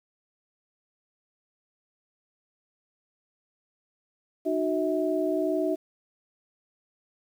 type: tone cluster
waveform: sine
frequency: 306.6 / 368.3 / 645 Hz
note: D#4 / F#4 / E5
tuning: -25 / -8 / -38 cents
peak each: -28 dBFS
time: 4.45-5.76 s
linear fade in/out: 20 ms
effects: 9-bit